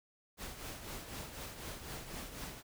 pink noise with tremolo, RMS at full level -43 dBFS, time 0.37-2.63 s, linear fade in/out 50 ms, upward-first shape triangle, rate 4 Hz, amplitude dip 60%, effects none

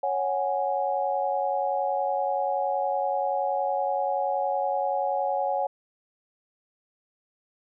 sine chord, C# suspended fourth, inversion none, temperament equal, 554.4 / 740 / 830.6 Hz, C#5 / F#5 / G#5, 0 / 0 / 0 cents, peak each -28 dBFS, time 0.03-5.67 s, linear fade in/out 5 ms, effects none

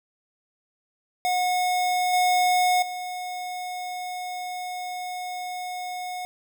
square tone with level steps, 727 Hz, F#5, 31 cents flat, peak -22 / -19 / -31 dBFS, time 1.25-6.25 s, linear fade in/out 0 ms, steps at 2.13 / 2.82 s, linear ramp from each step 5 ms, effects none

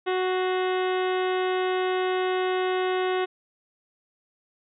harmonic tone with a mistuned harmonic, 370 Hz, F#4, in tune, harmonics 1 / 2 / 3 / 4 / 5 / 6 / 7 / 8 / 9 / 10, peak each -24 / -30 / -34 / -36 / -38 / -40 / -41 / -42 / -43 / -44 dBFS, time 0.06-3.26 s, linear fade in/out 20 ms, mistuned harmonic 6, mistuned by -87 cents, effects none

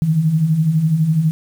sine beating tone pair, 148.7 / 160.7 Hz, D3 / E3, +22 / -44 cents, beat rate 12 Hz, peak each -21 / -13 dBFS, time 0.02-1.31 s, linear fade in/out 0 ms, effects 7-bit

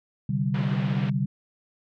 sine chord, C suspended second, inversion none, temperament equal with one note detuned, 130.81 / 146.83 / 193.75 Hz, C3 / D3 / G3, 0 / 0 / -20 cents, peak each -27 dBFS, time 0.29-1.26 s, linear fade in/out 5 ms
pink band-pass noise, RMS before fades -38 dBFS, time 0.54-1.1 s, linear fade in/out 5 ms, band 180 to 3300 Hz, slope 24 dB/octave
effects none

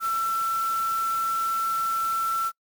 sine tone in noise, 1340 Hz, E6, 28 cents sharp, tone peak -23 dBFS, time 0-2.52 s, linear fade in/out 50 ms, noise white, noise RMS -39 dBFS, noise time 0-2.52 s, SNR +13 dB, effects noise-tail reverb RT60 0.1 s tail -24 dB re dry

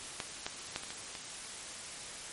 clicks, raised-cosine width 0.2 ms, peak -17 / -17 / -17 / -26 / -25 / -23 dBFS, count 6, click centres 0.202 / 0.465 / 0.761 / 0.835 / 0.905 / 1.152 s, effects white hiss -44 dBFS RMS until 2.32 s + MP3 48 kbps

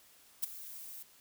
violet noise with ADSR envelope, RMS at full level -30 dBFS, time 0.42-1.03 s, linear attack 18 ms, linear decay 10 ms, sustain -17 dB, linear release 7 ms, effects white hiss -62 dBFS RMS until 1.2 s

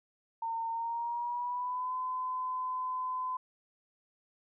sine tone with pitch glide, 912 to 1017.8 Hz, A#5 to C6, -38 to -48 cents, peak -32 dBFS, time 0.42-3.37 s, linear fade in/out 5 ms, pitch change +190 cents, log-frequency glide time 0.7-1.94 s, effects none

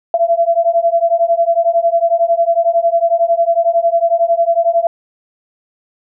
sine beating tone pair, 670 / 681 Hz, E5 / F5, +28 / -44 cents, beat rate 11 Hz, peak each -13 dBFS, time 0.14-4.87 s, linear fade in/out 2 ms, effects none

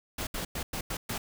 pink noise bursts at uneven times, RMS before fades -34 dBFS, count 6, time 0.18-0.27 / 0.34-0.45 / 0.55-0.63 / 0.73-0.81 / 0.9-0.97 / 1.09-1.18 s, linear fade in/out 5 ms, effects none

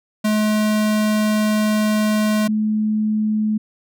square / sine tone pair in turn, 213.4 / 214.6 Hz, G#3 / A3, +47 / -43 cents, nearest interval unison, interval 10 cents, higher second, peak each -16 dBFS, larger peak neither, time 0.24-2.48 / 2.48-3.58 s, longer first, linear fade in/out 10 ms, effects none

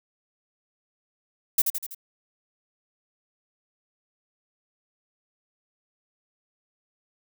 violet noise with echo, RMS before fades -19 dBFS, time 1.58-1.62 s, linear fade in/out 5 ms, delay 82 ms, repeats 4, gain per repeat -5 dB, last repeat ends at 1.948 s, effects none

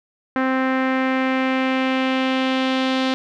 sawtooth tone with low-pass filter sweep, 261.6 Hz, C4, in tune, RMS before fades -20 dBFS, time 0.36-3.14 s, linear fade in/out 0 ms, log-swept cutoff 1700 to 3800 Hz, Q 2.1, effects none

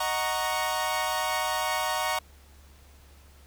sawtooth chord, D# minor seventh, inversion none, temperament equal with one note detuned, 619.7 / 740 / 932.3 / 1108.7 Hz, D#5 / F#5 / A#5 / C#6, -7 / 0 / 0 / 0 cents, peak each -30 / -28 / -27 / -28 dBFS, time 0-2.19 s, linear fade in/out 5 ms, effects added 70 Hz sine -52 dBFS peak until 3.46 s + pink hiss -58 dBFS RMS until 3.46 s

